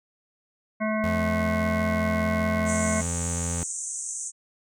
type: harmonic tone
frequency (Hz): 216.4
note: A3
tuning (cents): -29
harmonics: 1 / 3 / 5 / 7 / 9 / 10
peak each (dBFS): -26 / -28 / -33 / -36 / -38 / -35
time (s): 0.8-3.02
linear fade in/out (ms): 20
type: tone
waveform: 25% pulse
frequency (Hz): 85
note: F2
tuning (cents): -46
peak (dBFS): -24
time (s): 1.04-3.63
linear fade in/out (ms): 0
type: band-pass noise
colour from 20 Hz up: pink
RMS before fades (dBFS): -33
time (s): 2.65-4.32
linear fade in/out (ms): 50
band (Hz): 6200 to 9000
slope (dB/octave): 96
effects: none